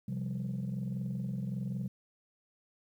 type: chord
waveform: sine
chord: C suspended fourth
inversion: none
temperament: equal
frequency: 130.81 / 174.61 / 196 Hz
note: C3 / F3 / G3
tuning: 0 / 0 / 0 cents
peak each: -35 / -38 / -36 dBFS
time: 0.08-1.88 s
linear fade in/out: 5 ms
effects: tanh soft clip ceiling -29 dBFS + 11-bit